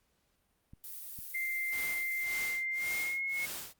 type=clicks; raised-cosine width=5 ms; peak=-38 dBFS; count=2; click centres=0.735 / 1.189 s
type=noise; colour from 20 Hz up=violet; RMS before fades=-44 dBFS; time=0.84-2.24 s; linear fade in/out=0 ms
type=tone with pitch glide; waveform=sine; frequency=2093 to 2173 Hz; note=C7 to C#7; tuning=0 to -35 cents; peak=-32 dBFS; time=1.34-3.46 s; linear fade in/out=10 ms; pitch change=+65 cents; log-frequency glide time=2.68-3.29 s
type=noise with tremolo; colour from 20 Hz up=white; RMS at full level=-40 dBFS; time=1.71-3.74 s; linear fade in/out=20 ms; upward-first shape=sine; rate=1.8 Hz; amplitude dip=100%
effects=pink hiss -75 dBFS RMS until 3.79 s + Opus 48 kbps